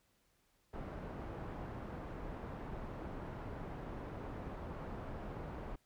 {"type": "low-pass noise", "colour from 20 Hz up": "pink", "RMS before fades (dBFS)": -45, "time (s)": [0.73, 5.76], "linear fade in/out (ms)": 10, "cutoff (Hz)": 1100, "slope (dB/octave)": 12, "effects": ["pink hiss -75 dBFS RMS until 5.85 s"]}